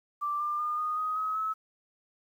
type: tone with pitch steps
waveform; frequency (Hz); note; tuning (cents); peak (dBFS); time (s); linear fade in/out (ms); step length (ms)
sine; 1174.7 / 1193.9 / 1213.3 / 1233.1 / 1253.2 / 1273.6 / 1294.4; D6 / D6 / D#6 / D#6 / D#6 / D#6 / E6; 0 / +28 / -44 / -16 / +12 / +40 / -32; -28; 0.21-1.54; 20; 190
effects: 10-bit